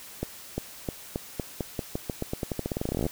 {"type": "accelerating click train", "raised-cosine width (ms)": 2, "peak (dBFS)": -15, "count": 29, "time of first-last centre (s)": [0.23, 3.065], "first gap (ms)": 350, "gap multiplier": 0.88, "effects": ["white hiss -45 dBFS RMS until 3.11 s"]}